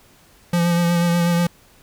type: tone with vibrato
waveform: square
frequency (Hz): 172.2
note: F3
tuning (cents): -24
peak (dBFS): -16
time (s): 0.53-1.47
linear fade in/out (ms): 5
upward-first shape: sine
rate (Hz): 8.2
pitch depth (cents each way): 23
effects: pink hiss -52 dBFS RMS until 1.82 s